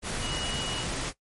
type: tone in noise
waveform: sine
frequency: 2909 Hz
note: F#7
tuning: 30 cents flat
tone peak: -35 dBFS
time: 0.2-0.85 s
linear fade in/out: 50 ms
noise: pink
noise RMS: -32 dBFS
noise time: 0.02-1.13 s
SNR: -6 dB
effects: noise-tail reverb RT60 0.1 s tail -17 dB re dry + MP3 48 kbps